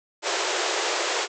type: band-pass noise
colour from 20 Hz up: pink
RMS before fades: -26 dBFS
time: 0.22-1.28 s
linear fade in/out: 50 ms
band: 340 to 7700 Hz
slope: 96 dB/octave
effects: none